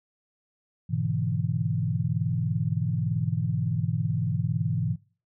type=chord; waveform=sine; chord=E dominant seventh; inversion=first; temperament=equal; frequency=103.83 / 123.47 / 146.83 / 164.81 Hz; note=G#2 / B2 / D3 / E3; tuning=0 / 0 / 0 / 0 cents; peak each=-30 / -29 / -31 / -29 dBFS; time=0.89-4.96 s; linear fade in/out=20 ms; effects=noise-tail reverb RT60 0.4 s tail -23 dB re dry